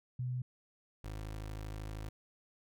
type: tone pair in turn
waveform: sine / 25% pulse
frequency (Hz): 125.4 / 52.84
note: B2 / G#1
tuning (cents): +27 / +31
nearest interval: octave + minor third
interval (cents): 1496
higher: first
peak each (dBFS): -34 / -37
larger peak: first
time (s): 0.19-0.42 / 1.04-2.09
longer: second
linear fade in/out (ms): 5
effects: none